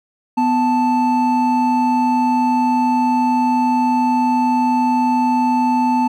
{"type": "tone pair together", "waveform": "triangle", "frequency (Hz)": [248.7, 880], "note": ["B3", "A5"], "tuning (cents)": [12, 0], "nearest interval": "octave + minor seventh", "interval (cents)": 2188, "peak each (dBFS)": -14, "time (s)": [0.37, 6.08], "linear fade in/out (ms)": 10, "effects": []}